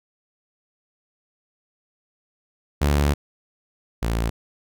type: tone pair in turn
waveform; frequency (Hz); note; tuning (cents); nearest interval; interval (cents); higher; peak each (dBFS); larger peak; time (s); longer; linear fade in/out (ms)
sawtooth; 72.3 / 56.81; D2 / A#1; -27 / -44; major third; 417; first; -13 / -17; first; 2.81-3.14 / 4.02-4.3; first; 10
effects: none